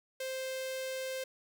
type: tone with notch filter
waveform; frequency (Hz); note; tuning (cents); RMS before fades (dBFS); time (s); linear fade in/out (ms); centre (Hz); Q
sawtooth; 523.3; C5; 0; -38; 0.2-1.24; 5; 1100; 1.7
effects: none